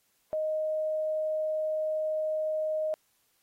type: tone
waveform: sine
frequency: 622.3 Hz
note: D#5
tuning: in tune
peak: -27 dBFS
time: 0.33-2.94 s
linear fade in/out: 0 ms
effects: white hiss -71 dBFS RMS until 3.42 s + AAC 48 kbps